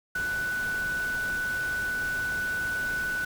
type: tone in noise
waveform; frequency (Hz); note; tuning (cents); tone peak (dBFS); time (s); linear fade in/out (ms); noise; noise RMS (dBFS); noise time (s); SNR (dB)
sine; 1488; F#6; +9; -27; 0.15-3.25; 5; pink; -40; 0.15-3.25; +10
effects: none